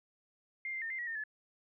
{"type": "tone with pitch steps", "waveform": "sine", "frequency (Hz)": [2110, 2089, 1819, 2088, 1919, 1821, 1721], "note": ["C7", "C7", "A#6", "C7", "A#6", "A#6", "A6"], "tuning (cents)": [14, -3, -43, -4, 50, -41, -39], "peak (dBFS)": -36, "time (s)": [0.65, 1.238], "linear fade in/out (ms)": 2, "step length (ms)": 84, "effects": []}